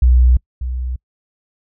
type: tone pair in turn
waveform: sine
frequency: 61.9 / 62.66 Hz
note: B1 / B1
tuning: +5 / +26 cents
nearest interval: unison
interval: 21 cents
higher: second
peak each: -7 / -19 dBFS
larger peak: first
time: 0.02-0.37 / 0.61-0.96 s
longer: neither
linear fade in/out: 5 ms
effects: noise-tail reverb RT60 0.1 s tail -26 dB re dry